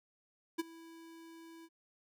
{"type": "tone with ADSR envelope", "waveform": "square", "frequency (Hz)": 329.6, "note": "E4", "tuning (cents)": 0, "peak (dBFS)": -31, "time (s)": [0.58, 1.69], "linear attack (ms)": 17, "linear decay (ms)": 23, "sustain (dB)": -21, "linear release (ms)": 47, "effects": []}